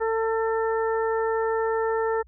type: harmonic tone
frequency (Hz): 447.9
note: A4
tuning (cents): +31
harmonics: 1 / 2 / 3 / 4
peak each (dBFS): -23 / -29 / -33 / -35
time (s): 0-2.23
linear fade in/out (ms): 20
effects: added 60 Hz sine -50 dBFS peak until 2.27 s